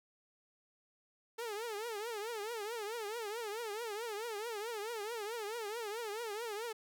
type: tone with vibrato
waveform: sawtooth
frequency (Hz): 440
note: A4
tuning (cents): 0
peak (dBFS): -35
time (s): 1.38-6.73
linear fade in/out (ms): 10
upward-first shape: triangle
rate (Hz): 4.6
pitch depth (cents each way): 180
effects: none